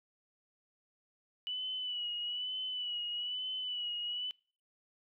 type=tone with vibrato; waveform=sine; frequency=2960 Hz; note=F#7; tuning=in tune; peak=-35 dBFS; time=1.47-4.31 s; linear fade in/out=0 ms; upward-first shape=sine; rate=1.1 Hz; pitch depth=45 cents each way; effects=noise-tail reverb RT60 0.4 s tail -24 dB re dry